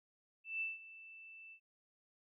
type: tone with ADSR envelope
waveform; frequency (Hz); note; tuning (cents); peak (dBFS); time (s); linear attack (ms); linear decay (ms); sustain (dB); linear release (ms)
sine; 2653; E7; +10; -35; 0.44-1.6; 170; 170; -17; 77
effects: none